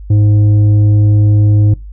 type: tone with tanh clipping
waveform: triangle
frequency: 104.4 Hz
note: G#2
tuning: 10 cents sharp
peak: -7 dBFS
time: 0.1-1.74 s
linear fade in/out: 5 ms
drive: 11 dB
effects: noise-tail reverb RT60 0.2 s tail -20 dB re dry + added 50 Hz sine -26 dBFS peak until 1.92 s